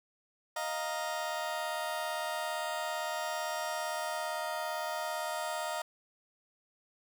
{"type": "chord", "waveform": "30% pulse", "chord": "Eb suspended second", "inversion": "none", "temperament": "just", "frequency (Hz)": [622.3, 700, 933.4], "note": ["Eb5", "F5", "Bb5"], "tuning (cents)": [0, 4, 2], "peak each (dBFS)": [-35, -36, -36], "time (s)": [0.56, 5.82], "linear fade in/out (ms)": 5, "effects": []}